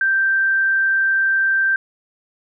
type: tone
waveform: sine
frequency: 1568 Hz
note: G6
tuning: in tune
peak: -14 dBFS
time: 0.01-1.76 s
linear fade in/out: 2 ms
effects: none